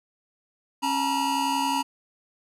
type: tone cluster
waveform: square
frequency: 273.4 / 886 / 957 Hz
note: C#4 / A5 / A#5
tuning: -24 / +12 / +45 cents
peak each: -30 / -30 / -26 dBFS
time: 0.82-1.83 s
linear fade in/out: 20 ms
effects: low-pass 12000 Hz 12 dB/octave